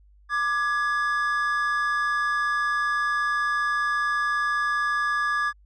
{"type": "tone pair together", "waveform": "triangle", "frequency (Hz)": [1185.8, 1678], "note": ["D6", "G#6"], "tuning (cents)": [16, 17], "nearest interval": "tritone", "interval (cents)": 601, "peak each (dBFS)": -23, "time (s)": [0.29, 5.53], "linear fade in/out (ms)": 50, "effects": ["added 50 Hz sine -52 dBFS peak until 5.65 s", "resampled to 24000 Hz"]}